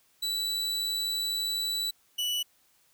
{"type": "tone pair in turn", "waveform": "40% pulse", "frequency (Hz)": [3951, 2958], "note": ["B7", "F#7"], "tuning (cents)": [0, -1], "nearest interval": "perfect fourth", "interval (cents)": 501, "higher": "first", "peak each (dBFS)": -27, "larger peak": "neither", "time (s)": [[0.22, 1.91], [2.18, 2.43]], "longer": "first", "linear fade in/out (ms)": 10, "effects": ["white hiss -66 dBFS RMS until 2.93 s"]}